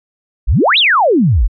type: exponential two-way sweep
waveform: sine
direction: up then down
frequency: 38.56 to 4038 to 38.56 Hz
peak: -7 dBFS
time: 0.47-1.48 s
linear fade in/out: 20 ms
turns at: 0.78 s
effects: MP3 96 kbps